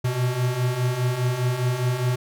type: beating tone pair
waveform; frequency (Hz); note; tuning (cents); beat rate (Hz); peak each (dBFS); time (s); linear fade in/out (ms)
square; 121.2 / 126.1; B2 / B2; -32 / +36; 4.9; -28 / -23; 0.04-2.16; 10
effects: none